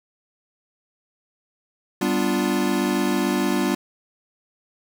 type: chord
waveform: square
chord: G dominant seventh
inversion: none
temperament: equal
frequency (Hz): 196 / 246.9 / 293.7 / 349.2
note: G3 / B3 / D4 / F4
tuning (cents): 0 / 0 / 0 / 0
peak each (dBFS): -26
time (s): 2.01-3.75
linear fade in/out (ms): 5
effects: 9-bit